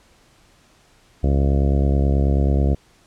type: harmonic tone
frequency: 69.3 Hz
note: C#2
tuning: in tune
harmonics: 1 / 2 / 3 / 4 / 5 / 6 / 7 / 8 / 9 / 10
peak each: -16 / -22 / -26 / -28 / -30 / -32 / -33 / -34 / -35 / -36 dBFS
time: 1.23-2.75 s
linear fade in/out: 10 ms
effects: pink hiss -55 dBFS RMS until 3.06 s + low-pass 9000 Hz 12 dB/octave